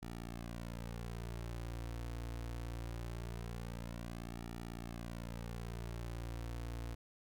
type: tone with flanger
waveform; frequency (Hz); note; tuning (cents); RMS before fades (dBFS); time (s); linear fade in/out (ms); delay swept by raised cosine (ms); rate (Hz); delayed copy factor
sawtooth; 58; A#1; -8; -44; 0.02-6.95; 10; 1.9 to 5.1; 0.22; -0.85
effects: none